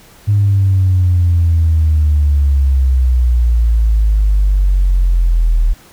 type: exponential sweep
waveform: sine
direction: down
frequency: 103.83 to 39.13 Hz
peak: -7 dBFS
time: 0.27-5.74 s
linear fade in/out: 20 ms
effects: tanh soft clip ceiling -4 dBFS + pink hiss -43 dBFS RMS until 5.92 s